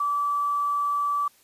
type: tone with quantisation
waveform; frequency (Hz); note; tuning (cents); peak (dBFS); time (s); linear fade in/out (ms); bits
sine; 1156; D6; -28; -22; 0-1.28; 5; 8
effects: white hiss -59 dBFS RMS until 1.43 s + resampled to 32000 Hz